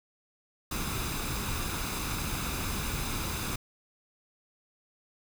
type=noise with comb filter; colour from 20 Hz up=pink; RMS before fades=-33 dBFS; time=0.71-3.56 s; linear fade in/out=5 ms; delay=0.8 ms; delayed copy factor=+0.5; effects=none